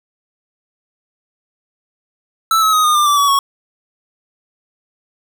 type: tone with pitch steps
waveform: square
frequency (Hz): 1318.5 / 1286.2 / 1254.6 / 1223.8 / 1193.8 / 1164.5 / 1135.9 / 1108.1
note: E6 / E6 / D#6 / D#6 / D6 / D6 / C#6 / C#6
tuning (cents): 0 / -43 / +14 / -29 / +28 / -15 / +42 / -1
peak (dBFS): -11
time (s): 2.51-3.39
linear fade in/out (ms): 2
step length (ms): 110
effects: none